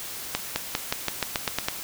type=accelerating click train; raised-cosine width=0.2 ms; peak=-6 dBFS; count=10; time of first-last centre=0.35-1.685 s; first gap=210 ms; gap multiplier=0.91; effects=white hiss -36 dBFS RMS until 1.83 s